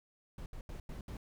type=noise bursts at uneven times; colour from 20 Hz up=brown; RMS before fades=-44 dBFS; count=5; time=0.38-0.46 / 0.53-0.61 / 0.69-0.8 / 0.89-1.01 / 1.08-1.17 s; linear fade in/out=2 ms; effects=none